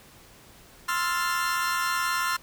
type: chord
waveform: 40% pulse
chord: F major seventh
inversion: second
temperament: equal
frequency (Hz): 1046.5 / 1318.5 / 1396.9 / 1760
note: C6 / E6 / F6 / A6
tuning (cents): 0 / 0 / 0 / 0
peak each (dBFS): -28 / -32 / -28 / -32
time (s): 0.88-2.37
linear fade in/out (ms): 10
effects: pink hiss -52 dBFS RMS until 2.42 s